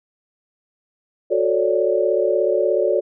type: chord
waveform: sine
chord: D major seventh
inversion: first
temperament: just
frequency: 367.1 / 440.5 / 550.6 / 587.3 Hz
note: F#4 / A4 / C#5 / D5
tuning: -14 / +2 / -12 / 0 cents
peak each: -21 dBFS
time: 1.3-3.01 s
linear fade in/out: 20 ms
effects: none